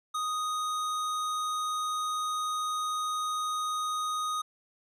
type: tone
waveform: square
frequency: 1244.5 Hz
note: D#6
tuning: in tune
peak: -30 dBFS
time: 0.14-4.42 s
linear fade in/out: 10 ms
effects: low-pass 11000 Hz 12 dB/octave